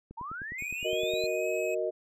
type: click train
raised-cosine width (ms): 3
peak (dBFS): -32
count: 12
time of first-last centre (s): 0.11-1.239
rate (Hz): 9.74
type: linear sweep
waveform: sine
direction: up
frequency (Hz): 865 to 4186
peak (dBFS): -36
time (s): 0.17-1.27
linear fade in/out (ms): 10
type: tone with pitch glide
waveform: square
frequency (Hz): 2478 to 2551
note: D#7 to D#7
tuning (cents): -8 to +43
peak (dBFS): -37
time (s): 0.58-1.75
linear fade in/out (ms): 10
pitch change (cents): +51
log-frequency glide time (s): 1.31-1.47
type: chord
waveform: sine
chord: D# minor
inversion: first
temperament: equal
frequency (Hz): 370 / 466.2 / 622.3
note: F#4 / A#4 / D#5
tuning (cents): 0 / 0 / 0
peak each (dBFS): -33 / -33 / -31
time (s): 0.84-1.91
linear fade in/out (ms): 20
effects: low-pass 12000 Hz 12 dB/octave